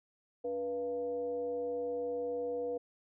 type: tone with frequency modulation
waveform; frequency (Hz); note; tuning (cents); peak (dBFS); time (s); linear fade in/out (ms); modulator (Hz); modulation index
sine; 487.1; B4; -24; -33; 0.44-2.78; 10; 201; 0.51
effects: none